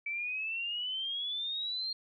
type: exponential sweep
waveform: sine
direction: up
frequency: 2299 to 4231 Hz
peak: -33 dBFS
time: 0.06-1.93 s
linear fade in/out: 5 ms
effects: none